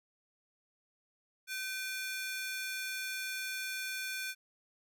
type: ring-modulated tone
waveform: sawtooth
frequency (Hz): 1970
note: B6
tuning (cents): -5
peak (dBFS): -30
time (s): 1.47-4.35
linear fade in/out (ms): 50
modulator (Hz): 434
effects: none